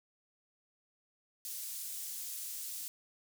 pink high-pass noise, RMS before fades -42 dBFS, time 1.45-2.88 s, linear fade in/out 0 ms, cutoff 7500 Hz, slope 12 dB/octave, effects none

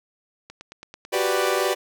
click train, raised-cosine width 0.2 ms, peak -23 dBFS, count 9, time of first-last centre 0.5-1.381 s, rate 9.08 Hz
sawtooth chord, G major seventh, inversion third, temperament equal, 370 / 392 / 493.9 / 587.3 Hz, F#4 / G4 / B4 / D5, 0 / 0 / 0 / 0 cents, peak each -22 dBFS, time 1.12-1.75 s, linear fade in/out 20 ms
effects none

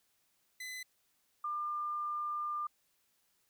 sawtooth / sine tone pair in turn, 2016 / 1198.7 Hz, B6 / D6, +35 / +35 cents, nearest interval major sixth, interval 900 cents, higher first, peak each -38 / -34 dBFS, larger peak second, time 0.6-0.83 / 1.44-2.67 s, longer second, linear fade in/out 5 ms, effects white hiss -75 dBFS RMS until 3.49 s

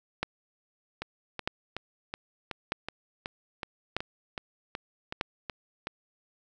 two click trains, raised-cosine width 0.3 ms, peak -18 / -12 dBFS, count 14 / 5, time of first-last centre 1.02-5.871 / 0.23-5.211 s, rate 2.68 / 0.803 Hz, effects none

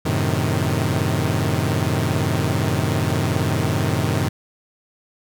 sawtooth chord, F# diminished seventh, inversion none, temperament equal, 92.5 / 110 / 130.81 / 155.56 Hz, F#2 / A2 / C3 / Eb3, 0 / 0 / 0 / 0 cents, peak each -20 dBFS, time 0.05-4.29 s, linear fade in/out 10 ms, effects none

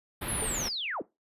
pink band-stop noise, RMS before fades -35 dBFS, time 0.21-0.69 s, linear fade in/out 10 ms, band 4200 to 9600 Hz, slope 48 dB/octave
sine linear sweep, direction down, 11260 to 196 Hz, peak -31 dBFS, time 0.28-1.02 s, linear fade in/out 5 ms
sine tone with exponential decay, 440 Hz, A4, in tune, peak -31 dBFS, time 0.42-0.61 s, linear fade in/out 5 ms, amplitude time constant 41 ms
effects noise-tail reverb RT60 0.2 s tail -18 dB re dry + resampled to 32000 Hz

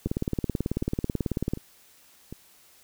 two click trains, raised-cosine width 3 ms, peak -24 / -13 dBFS, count 4 / 28, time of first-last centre 0.07-2.326 / 0.06-1.535 s, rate 1.33 / 18.3 Hz, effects white hiss -57 dBFS RMS until 2.83 s

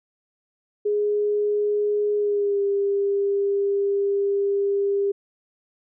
sine tone with pitch glide, 415.3 to 400 Hz, G#4 to G4, 0 to +35 cents, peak -19 dBFS, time 0.85-5.12 s, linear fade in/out 10 ms, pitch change -65 cents, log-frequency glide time 2.17-2.61 s, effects none

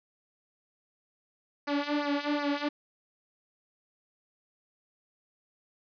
sawtooth tone with flanger, 290.1 Hz, D4, 21 cents flat, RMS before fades -30 dBFS, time 1.67-2.69 s, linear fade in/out 10 ms, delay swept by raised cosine 0.28 to 3.38 ms, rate 2.7 Hz, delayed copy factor -0.95, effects resampled to 11025 Hz + 10-bit

